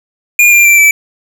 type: tone with pitch steps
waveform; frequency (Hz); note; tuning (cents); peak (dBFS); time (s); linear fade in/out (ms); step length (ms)
square; 2422 / 2386 / 2350 / 2315; D#7 / D7 / D7 / D7; -47 / +27 / +1 / -25; -4; 0.39-0.91; 2; 130
effects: 7-bit